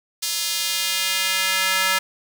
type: tone with high-pass filter sweep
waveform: square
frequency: 189.2 Hz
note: F#3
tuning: 39 cents sharp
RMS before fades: -22 dBFS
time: 0.22-1.99 s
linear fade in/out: 10 ms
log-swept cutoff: 4600 to 1500 Hz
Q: 1.1
effects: none